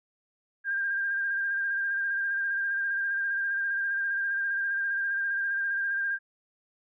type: tone with vibrato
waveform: sine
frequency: 1598 Hz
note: G6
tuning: 33 cents sharp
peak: -26 dBFS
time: 0.64-6.19 s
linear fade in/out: 50 ms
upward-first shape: square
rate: 15 Hz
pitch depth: 21 cents each way
effects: none